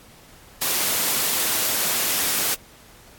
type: high-pass noise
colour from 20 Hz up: white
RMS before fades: -22 dBFS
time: 0.61-2.55 s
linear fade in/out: 10 ms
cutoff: 150 Hz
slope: 12 dB/octave
effects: pink hiss -49 dBFS RMS until 3.18 s + AAC 64 kbps